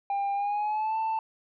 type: tone with pitch glide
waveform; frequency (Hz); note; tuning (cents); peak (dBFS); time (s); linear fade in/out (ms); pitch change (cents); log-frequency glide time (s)
sine; 799 to 886.5; G5 to A5; +33 to +13; -23; 0.1-1.19; 2; +180; 0.34-0.97
effects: tanh soft clip ceiling -25 dBFS